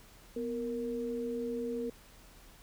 sine tone pair together, 246.9 / 465.7 Hz, B3 / A#4, 0 / -2 cents, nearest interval major seventh, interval 1098 cents, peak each -37 / -35 dBFS, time 0.36-1.9 s, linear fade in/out 5 ms, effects added 40 Hz sine -58 dBFS peak until 2.62 s + pink hiss -58 dBFS RMS until 2.62 s

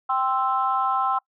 sine chord, C major, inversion second, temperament equal, 784 / 1046.5 / 1318.5 Hz, G5 / C6 / E6, 0 / 0 / 0 cents, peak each -24 dBFS, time 0.09-1.19 s, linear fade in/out 10 ms, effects noise-tail reverb RT60 0.1 s tail -25 dB re dry + tanh soft clip ceiling -10 dBFS

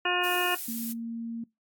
harmonic tone, 357.3 Hz, F4, 40 cents sharp, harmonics 1 / 2 / 3 / 4 / 5 / 7 / 8, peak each -32 / -32 / -32 / -32 / -32 / -32 / -32 dBFS, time 0.05-0.55 s, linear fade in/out 5 ms
violet noise, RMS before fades -35 dBFS, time 0.23-0.93 s, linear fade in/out 10 ms
sine tone, 230.5 Hz, A#3, 19 cents flat, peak -32 dBFS, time 0.68-1.44 s, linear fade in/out 5 ms
effects noise-tail reverb RT60 0.2 s tail -23 dB re dry + AAC 64 kbps

